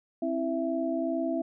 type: tone cluster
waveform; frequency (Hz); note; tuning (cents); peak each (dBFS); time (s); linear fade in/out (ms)
sine; 265.3 / 327.6 / 664; C4 / E4 / E5; +24 / -11 / +12; -31; 0.22-1.42; 5
effects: none